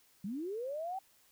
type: linear sweep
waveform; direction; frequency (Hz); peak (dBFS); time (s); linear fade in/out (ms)
sine; up; 179.9 to 784; -36; 0.24-0.99; 5
effects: white hiss -67 dBFS RMS until 1.31 s